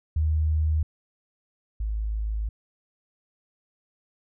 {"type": "tone pair in turn", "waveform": "sine", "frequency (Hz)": [77.78, 53.46], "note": ["D#2", "A1"], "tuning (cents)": [0, -49], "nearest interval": "tritone", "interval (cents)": 649, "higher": "first", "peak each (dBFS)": [-20, -25], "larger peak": "first", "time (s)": [[0.16, 0.83], [1.8, 2.49]], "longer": "second", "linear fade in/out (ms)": 5, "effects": []}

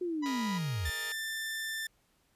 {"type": "linear sweep", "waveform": "sine", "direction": "down", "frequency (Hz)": [365.7, 66.3], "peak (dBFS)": -31, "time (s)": [0.01, 0.9], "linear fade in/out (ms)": 5}
{"type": "harmonic tone", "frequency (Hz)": 987, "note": "B5", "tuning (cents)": -1, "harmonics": [1, 2, 3, 4, 5, 6, 7], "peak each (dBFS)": [-37, -43, -52, -50, -53, -55, -56], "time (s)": [0.22, 0.59], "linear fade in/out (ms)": 20}
{"type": "chord", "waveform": "5% pulse", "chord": "Ab suspended second", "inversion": "none", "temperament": "just", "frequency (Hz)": [415.3, 467.2, 623], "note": ["Ab4", "Bb4", "Eb5"], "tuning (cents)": [0, 4, 2], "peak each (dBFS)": [-37, -33, -37], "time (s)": [0.26, 1.12], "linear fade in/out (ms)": 0}
{"type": "tone", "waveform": "sawtooth", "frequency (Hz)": 1778, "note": "A6", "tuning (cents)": 18, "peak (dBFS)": -31, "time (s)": [0.85, 1.87], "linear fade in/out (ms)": 5}
{"effects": ["pink hiss -71 dBFS RMS until 2.35 s", "resampled to 32000 Hz"]}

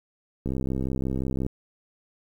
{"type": "click train", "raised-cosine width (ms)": 3, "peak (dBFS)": -16, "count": 67, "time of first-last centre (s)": [0.46, 1.465], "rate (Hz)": 65.7, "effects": ["9-bit"]}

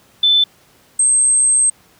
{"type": "tone pair in turn", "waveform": "sine", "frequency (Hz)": [3520, 8358], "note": ["A7", "C9"], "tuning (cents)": [0, -3], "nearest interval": "octave + minor third", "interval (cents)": 1497, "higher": "second", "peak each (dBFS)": [-9, -10], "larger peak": "first", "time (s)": [[0.23, 0.44], [0.99, 1.7]], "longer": "second", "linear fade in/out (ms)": 5, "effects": ["pink hiss -51 dBFS RMS until 1.99 s", "high-pass 80 Hz 12 dB/octave"]}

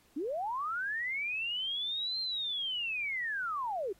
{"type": "linear two-way sweep", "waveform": "sine", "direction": "up then down", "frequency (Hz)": [261.6, 4186, 355], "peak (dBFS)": -32, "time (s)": [0.16, 3.93], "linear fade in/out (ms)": 10, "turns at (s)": 2.2, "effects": ["pink hiss -66 dBFS RMS until 3.99 s", "AAC 48 kbps"]}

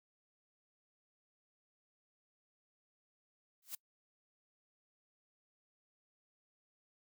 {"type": "noise with exponential growth", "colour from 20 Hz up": "blue", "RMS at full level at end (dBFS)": -38, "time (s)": [3.62, 3.75], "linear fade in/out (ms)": 5, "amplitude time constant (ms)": 27, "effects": ["noise-tail reverb RT60 0.1 s tail -24 dB re dry"]}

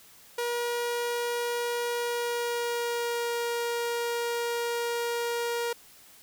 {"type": "tone with pitch glide", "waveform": "sawtooth", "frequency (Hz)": [478, 472.2], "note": ["A#4", "A#4"], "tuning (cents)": [43, 22], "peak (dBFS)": -24, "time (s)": [0.38, 5.73], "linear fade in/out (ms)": 5, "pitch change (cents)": -21, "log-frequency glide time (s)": [1.97, 3.33], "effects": ["white hiss -54 dBFS RMS until 6.22 s"]}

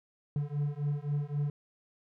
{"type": "beating tone pair", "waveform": "triangle", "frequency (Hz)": [143.6, 147.4], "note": ["D3", "D3"], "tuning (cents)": [-39, 7], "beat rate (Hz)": 3.8, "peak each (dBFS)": -31, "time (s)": [0.36, 1.5], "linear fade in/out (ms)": 2, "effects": []}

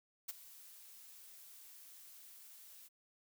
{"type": "noise with ADSR envelope", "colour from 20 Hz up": "blue", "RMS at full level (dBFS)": -40, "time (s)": [0.28, 2.89], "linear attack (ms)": 14, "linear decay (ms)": 22, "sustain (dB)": -17, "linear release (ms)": 27, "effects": []}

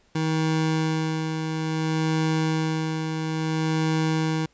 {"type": "tone with tremolo", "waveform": "25% pulse", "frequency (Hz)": 158.6, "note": "D#3", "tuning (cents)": 33, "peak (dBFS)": -17, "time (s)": [0.15, 4.46], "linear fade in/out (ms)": 5, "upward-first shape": "sine", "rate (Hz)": 0.59, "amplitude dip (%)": 45, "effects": ["pink hiss -62 dBFS RMS until 4.53 s", "resampled to 16000 Hz"]}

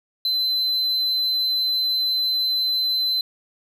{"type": "tone", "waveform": "triangle", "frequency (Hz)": 4053, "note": "B7", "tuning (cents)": 44, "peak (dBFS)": -18, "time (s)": [0.25, 3.21], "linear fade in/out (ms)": 2, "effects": []}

